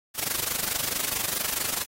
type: noise with amplitude modulation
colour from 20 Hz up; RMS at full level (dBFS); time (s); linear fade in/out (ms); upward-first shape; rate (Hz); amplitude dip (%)
white; -25; 0.14-1.86; 50; sine; 24.6; 85
effects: AAC 48 kbps